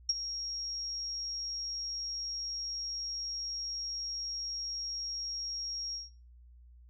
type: tone with ADSR envelope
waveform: sine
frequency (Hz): 5588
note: F8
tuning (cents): 0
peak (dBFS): -23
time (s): 0.09-6.1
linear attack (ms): 6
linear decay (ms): 26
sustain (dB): -12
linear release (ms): 160
effects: noise-tail reverb RT60 0.3 s tail -18 dB re dry + added 60 Hz sine -53 dBFS peak until 6.89 s